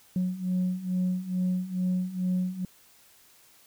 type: beating tone pair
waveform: sine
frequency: 181.5 / 183.8 Hz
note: F#3 / F#3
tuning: -33 / -11 cents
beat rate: 2.3 Hz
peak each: -29 / -26 dBFS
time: 0.16-2.65 s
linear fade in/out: 2 ms
effects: tanh soft clip ceiling -21 dBFS + white hiss -58 dBFS RMS until 3.66 s